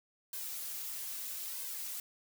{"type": "noise with flanger", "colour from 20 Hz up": "blue", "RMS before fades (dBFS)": -41, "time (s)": [0.33, 2], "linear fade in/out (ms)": 2, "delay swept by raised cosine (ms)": [1.9, 5.7], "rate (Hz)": 0.78, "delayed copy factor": 0.85, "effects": []}